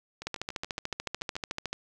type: two click trains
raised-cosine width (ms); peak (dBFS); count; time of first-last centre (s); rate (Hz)
0.2; -15 / -23; 21 / 9; 0.27-1.73 / 0.22-1.355; 13.7 / 7.05
effects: none